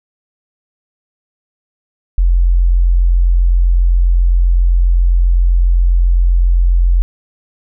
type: tone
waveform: sine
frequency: 43.78 Hz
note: F1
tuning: 5 cents sharp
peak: -7 dBFS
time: 2.18-7.02 s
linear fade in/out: 0 ms
effects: none